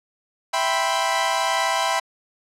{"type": "chord", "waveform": "sawtooth", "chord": "C major seventh", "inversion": "first", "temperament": "equal", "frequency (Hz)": [659.3, 784, 987.8, 1046.5], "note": ["E5", "G5", "B5", "C6"], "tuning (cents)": [0, 0, 0, 0], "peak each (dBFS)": [-22, -21, -20, -24], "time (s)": [0.53, 2], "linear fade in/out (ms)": 10, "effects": ["low-pass 9000 Hz 12 dB/octave"]}